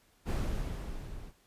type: noise with level ramp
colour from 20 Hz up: brown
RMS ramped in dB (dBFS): -29 to -46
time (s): 0.25-1.33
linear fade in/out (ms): 50
effects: pink hiss -67 dBFS RMS until 1.46 s + resampled to 32000 Hz